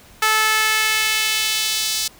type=tone with high-pass filter sweep; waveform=sawtooth; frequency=435 Hz; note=A4; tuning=20 cents flat; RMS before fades=-19 dBFS; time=0.22-2.08 s; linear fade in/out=5 ms; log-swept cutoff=1300 to 4500 Hz; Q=1.4; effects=pink hiss -47 dBFS RMS until 2.19 s